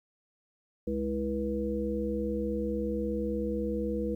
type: harmonic tone with a mistuned harmonic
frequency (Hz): 69.2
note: C#2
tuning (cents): -2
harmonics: 1 / 3 / 5 / 7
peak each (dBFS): -37 / -33 / -35 / -33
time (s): 0.87-4.15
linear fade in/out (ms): 5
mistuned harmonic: 5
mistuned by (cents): -93
effects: 11-bit